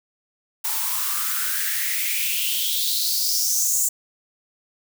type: noise with high-pass filter sweep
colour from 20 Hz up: blue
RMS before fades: -23 dBFS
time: 0.64-3.89 s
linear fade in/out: 10 ms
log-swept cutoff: 840 to 7500 Hz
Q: 5.7
effects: none